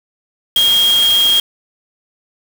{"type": "tone in noise", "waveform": "sine", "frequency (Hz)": 3246, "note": "G#7", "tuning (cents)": -40, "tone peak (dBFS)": -9, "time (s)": [0.56, 1.4], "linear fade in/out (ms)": 2, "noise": "white", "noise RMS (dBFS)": -22, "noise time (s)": [0.56, 1.4], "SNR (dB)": 10, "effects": []}